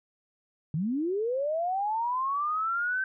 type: linear sweep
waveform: sine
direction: up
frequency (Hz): 142 to 1556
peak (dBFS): -26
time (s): 0.74-3.04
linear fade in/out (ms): 2
effects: none